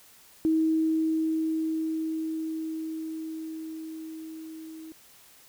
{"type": "tone with level ramp", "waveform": "sine", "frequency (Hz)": 319, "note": "D#4", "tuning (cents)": 43, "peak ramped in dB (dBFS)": [-20, -40], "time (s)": [0.45, 4.92], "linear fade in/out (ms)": 0, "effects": ["white hiss -55 dBFS RMS until 5.48 s"]}